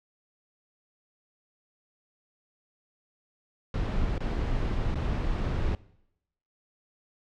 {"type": "noise with dropouts", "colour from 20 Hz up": "brown", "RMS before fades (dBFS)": -28, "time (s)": [3.74, 5.75], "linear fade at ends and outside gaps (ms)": 2, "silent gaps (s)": [[4.181, 4.204], [4.945, 4.955]], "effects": ["noise-tail reverb RT60 0.8 s tail -21 dB re dry", "low-pass 4000 Hz 12 dB/octave"]}